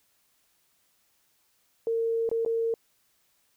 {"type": "tone with dropouts", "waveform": "sine", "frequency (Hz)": 456.8, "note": "A#4", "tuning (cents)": -35, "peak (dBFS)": -24, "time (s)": [1.87, 2.74], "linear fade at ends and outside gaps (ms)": 1, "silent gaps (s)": [[2.291, 2.314], [2.45, 2.461]], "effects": ["white hiss -69 dBFS RMS until 3.56 s"]}